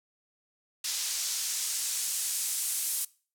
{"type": "noise with band-pass filter sweep", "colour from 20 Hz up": "white", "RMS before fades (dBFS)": -32, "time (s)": [0.84, 3.05], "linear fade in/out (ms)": 5, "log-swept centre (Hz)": [5500, 9700], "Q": 1.1, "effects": ["noise-tail reverb RT60 0.4 s tail -22 dB re dry"]}